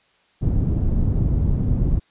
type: low-pass noise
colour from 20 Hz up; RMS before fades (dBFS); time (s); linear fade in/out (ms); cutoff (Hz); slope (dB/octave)
pink; -19; 0.41-2; 20; 180; 12
effects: white hiss -60 dBFS RMS until 2.1 s + resampled to 8000 Hz